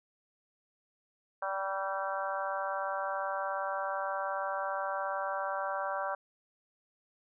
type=harmonic tone with a mistuned harmonic; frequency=194.2 Hz; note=G3; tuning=16 cents flat; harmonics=3 / 4 / 5 / 6 / 7 / 8; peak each=-37 / -38 / -39 / -40 / -40 / -41 dBFS; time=1.42-6.15 s; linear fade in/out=5 ms; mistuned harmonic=6; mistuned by=-26 cents; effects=none